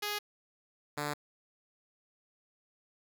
5% pulse tone pair in turn, 415.3 / 147.1 Hz, G#4 / D3, 0 / +3 cents, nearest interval octave + tritone, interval 1797 cents, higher first, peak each -22 dBFS, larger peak neither, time 0.02-0.19 / 0.97-1.14 s, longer neither, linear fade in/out 10 ms, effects 10-bit

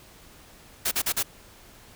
white noise bursts, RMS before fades -25 dBFS, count 4, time 0.85-1.23 s, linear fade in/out 10 ms, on 65 ms, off 40 ms, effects pink hiss -51 dBFS RMS until 1.95 s

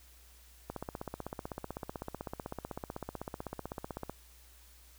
click train, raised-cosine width 1 ms, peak -24 dBFS, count 55, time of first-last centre 0.7-4.096 s, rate 15.9 Hz, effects added 60 Hz sine -58 dBFS peak until 4.98 s + white hiss -61 dBFS RMS until 4.98 s

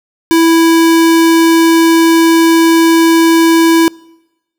square tone, 329.6 Hz, E4, in tune, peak -6 dBFS, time 0.31-3.88 s, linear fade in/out 0 ms, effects noise-tail reverb RT60 1.0 s tail -26 dB re dry

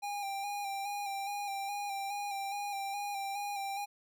square tone with vibrato, 802 Hz, G5, 39 cents sharp, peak -36 dBFS, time 0.02-3.86 s, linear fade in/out 20 ms, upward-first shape square, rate 2.4 Hz, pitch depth 29 cents each way, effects none

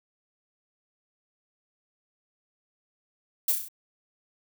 violet noise with echo, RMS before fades -23 dBFS, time 3.48-3.52 s, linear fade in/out 5 ms, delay 33 ms, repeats 5, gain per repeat -4 dB, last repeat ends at 3.685 s, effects none

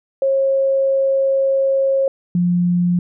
sine tone pair in turn, 541 / 176.31 Hz, C#5 / F3, -42 / +17 cents, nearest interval octave + perfect fifth, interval 1941 cents, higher first, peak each -13 dBFS, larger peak neither, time 0.22-2.08 / 2.35-2.99 s, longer first, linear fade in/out 2 ms, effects none

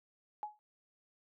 sine tone with exponential decay, 843 Hz, G#5, 26 cents sharp, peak -33 dBFS, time 0.43-0.59 s, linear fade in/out 0 ms, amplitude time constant 33 ms, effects high-pass 400 Hz 12 dB/octave

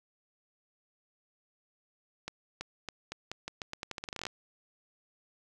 accelerating click train, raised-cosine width 0.2 ms, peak -20 dBFS, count 20, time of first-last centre 2.28-4.267 s, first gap 330 ms, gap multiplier 0.84, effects none

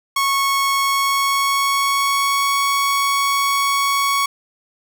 sawtooth tone with pitch glide, 1102 to 1114.2 Hz, C#6 to C#6, -11 to +9 cents, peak -12 dBFS, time 0.16-4.26 s, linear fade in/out 5 ms, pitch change +20 cents, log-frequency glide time 0.82-2.54 s, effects none

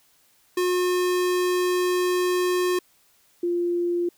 square / sine tone pair in turn, 360 / 348.1 Hz, F#4 / F4, -47 / -6 cents, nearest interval minor second, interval 59 cents, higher first, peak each -21 dBFS, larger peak neither, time 0.57-2.79 / 3.43-4.09 s, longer first, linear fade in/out 5 ms, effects white hiss -61 dBFS RMS until 4.17 s

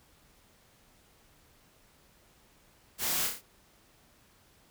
white noise with echo, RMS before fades -32 dBFS, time 2.98-3.3 s, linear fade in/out 50 ms, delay 30 ms, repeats 4, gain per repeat -4 dB, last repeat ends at 3.42 s, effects pink hiss -63 dBFS RMS until 4.7 s

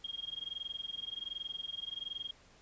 sine tone with amplitude modulation, 3245 Hz, G#7, 41 cents flat, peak -35 dBFS, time 0.04-2.31 s, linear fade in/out 5 ms, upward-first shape sine, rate 21.3 Hz, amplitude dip 95%, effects pink hiss -62 dBFS RMS until 2.61 s + resampled to 16000 Hz

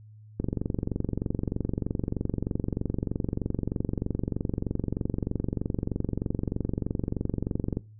click train, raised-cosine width 3 ms, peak -15 dBFS, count 172, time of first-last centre 0.4-7.771 s, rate 23.2 Hz, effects noise-tail reverb RT60 0.3 s tail -19 dB re dry + added 107 Hz sine -47 dBFS peak until 7.99 s

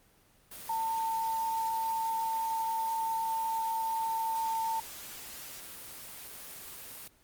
sine tone in noise, 899 Hz, A5, 37 cents sharp, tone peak -29 dBFS, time 0.69-4.8 s, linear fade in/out 5 ms, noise white, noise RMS -45 dBFS, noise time 0.51-7.08 s, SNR +13 dB, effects pink hiss -64 dBFS RMS until 7.23 s + Opus 24 kbps

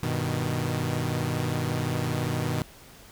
sawtooth chord, G augmented, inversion none, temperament equal, 98 / 123.47 / 155.56 Hz, G2 / B2 / D#3, 0 / 0 / 0 cents, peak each -29 / -25 / -26 dBFS, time 0.03-2.62 s, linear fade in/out 0 ms, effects pink hiss -50 dBFS RMS until 3.11 s

